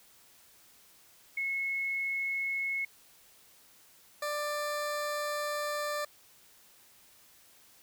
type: tone pair in turn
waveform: sine / 20% pulse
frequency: 2183 / 591.4 Hz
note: C#7 / D5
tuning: -27 / +12 cents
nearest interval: octave + major seventh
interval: 2261 cents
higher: first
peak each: -30 / -27 dBFS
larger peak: second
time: 1.37-2.85 / 4.22-6.05 s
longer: second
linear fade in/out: 5 ms
effects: white hiss -60 dBFS RMS until 7.82 s